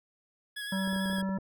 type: tone with vibrato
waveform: 25% pulse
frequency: 1669 Hz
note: G#6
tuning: 8 cents sharp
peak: -32 dBFS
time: 0.56-1.22 s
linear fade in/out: 10 ms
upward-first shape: square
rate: 9.1 Hz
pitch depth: 17 cents each way
type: harmonic tone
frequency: 192 Hz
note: G3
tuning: 36 cents flat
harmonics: 1 / 3 / 5 / 7 / 9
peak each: -29 / -40 / -41 / -48 / -48 dBFS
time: 0.72-1.38 s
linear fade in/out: 5 ms
type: clicks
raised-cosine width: 2 ms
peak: -31 dBFS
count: 10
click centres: 0.876 / 0.931 / 0.962 / 1.058 / 1.099 / 1.13 / 1.184 / 1.228 / 1.292 / 1.386 s
effects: none